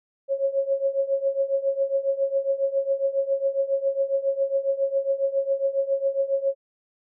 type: tone with tremolo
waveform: sine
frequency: 547 Hz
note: C#5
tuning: 23 cents flat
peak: -17 dBFS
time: 0.28-6.55 s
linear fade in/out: 50 ms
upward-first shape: triangle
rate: 7.3 Hz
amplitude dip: 90%
effects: none